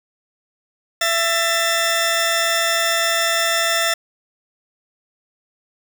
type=tone pair together; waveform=15% pulse; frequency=668 / 1783.3 Hz; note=E5 / A6; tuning=+23 / +23 cents; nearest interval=octave + perfect fourth; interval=1700 cents; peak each=-13 dBFS; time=1.01-3.94 s; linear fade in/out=5 ms; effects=none